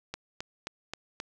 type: click train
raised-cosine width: 0.2 ms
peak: -18 dBFS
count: 5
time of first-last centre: 0.14-1.201 s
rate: 3.77 Hz
effects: none